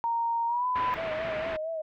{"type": "tone with pitch glide", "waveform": "sine", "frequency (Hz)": [929, 1001.4], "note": ["A#5", "B5"], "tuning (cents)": [-6, 24], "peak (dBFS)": -25, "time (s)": [0.04, 0.94], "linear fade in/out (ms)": 0, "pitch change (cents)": 130, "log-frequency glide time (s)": [0.47, 0.66]}
{"type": "low-pass noise", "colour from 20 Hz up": "white", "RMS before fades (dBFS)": -37, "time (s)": [0.75, 1.57], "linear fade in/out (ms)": 10, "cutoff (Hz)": 2400, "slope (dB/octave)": 24}
{"type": "tone with vibrato", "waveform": "sine", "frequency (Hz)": 639, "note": "D#5", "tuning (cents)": 46, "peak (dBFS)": -30, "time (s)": [0.97, 1.82], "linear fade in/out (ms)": 10, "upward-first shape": "sine", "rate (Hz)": 4.4, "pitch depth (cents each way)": 55}
{"effects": []}